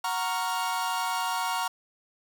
45% pulse chord, Gb major seventh, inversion none, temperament equal, 740 / 932.3 / 1108.7 / 1396.9 Hz, Gb5 / Bb5 / Db6 / F6, 0 / 0 / 0 / 0 cents, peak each -34 / -30 / -34 / -35 dBFS, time 0.04-1.68 s, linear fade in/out 5 ms, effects none

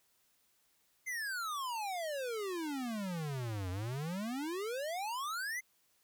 square exponential two-way sweep, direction down then up, 2109 to 88.4 to 2109 Hz, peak -37 dBFS, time 1.06-5.61 s, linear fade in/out 20 ms, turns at 3.7 s, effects white hiss -73 dBFS RMS until 6.03 s

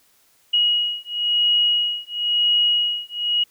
sine beating tone pair, 2897 / 2897.98 Hz, F#7 / F#7, -37 / -37 cents, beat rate 0.98 Hz, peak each -20 dBFS, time 0.53-3.44 s, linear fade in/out 10 ms, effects white hiss -59 dBFS RMS until 3.5 s

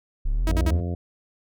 triangle exponential sweep, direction up, 30.87 to 87.4 Hz, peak -18 dBFS, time 0.25-0.81 s, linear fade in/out 10 ms
sawtooth tone bursts, 319.9 Hz, D#4, 48 cents sharp, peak -21 dBFS, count 3, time 0.47-0.706 s, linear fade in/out 2 ms, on 44 ms, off 52 ms
harmonic tone, 87.31 Hz, F2, in tune, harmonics 1 / 2 / 3 / 4 / 5 / 6 / 7 / 8, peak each -26 / -32 / -36 / -38 / -40 / -42 / -43 / -44 dBFS, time 0.48-0.95 s, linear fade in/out 5 ms
effects none

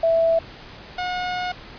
sine / sawtooth tone pair in turn, 659.3 / 724.1 Hz, E5 / F#5, 0 / -38 cents, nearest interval major second, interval 162 cents, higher second, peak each -15 / -20 dBFS, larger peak first, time 0.03-0.39 / 0.98-1.52 s, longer second, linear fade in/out 5 ms, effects pink hiss -41 dBFS RMS until 1.78 s + resampled to 11025 Hz

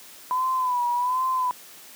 sine tone with vibrato, 999 Hz, B5, 20 cents sharp, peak -21 dBFS, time 0.31-1.51 s, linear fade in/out 0 ms, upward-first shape sine, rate 1.3 Hz, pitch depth 65 cents each way, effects white hiss -46 dBFS RMS until 1.95 s + high-pass 150 Hz 12 dB/octave

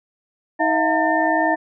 sine tone cluster, 317.1 / 648 / 708 / 905 / 1799 Hz, D#4 / E5 / F5 / A5 / A6, +33 / -30 / +23 / +48 / +38 cents, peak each -22 dBFS, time 0.59-1.56 s, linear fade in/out 20 ms, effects none

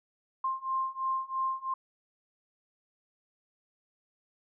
sine beating tone pair, 1054 / 1057 Hz, C6 / C6, +12 / +17 cents, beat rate 3 Hz, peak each -33 / -32 dBFS, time 0.44-1.74 s, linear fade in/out 5 ms, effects none

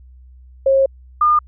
sine tone pair in turn, 540 / 1212.3 Hz, C#5 / D#6, -45 / -45 cents, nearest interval octave + major second, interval 1400 cents, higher second, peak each -10 dBFS, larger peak neither, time 0.66-0.86 / 1.21-1.39 s, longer first, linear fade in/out 5 ms, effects added 63 Hz sine -40 dBFS peak until 1.47 s

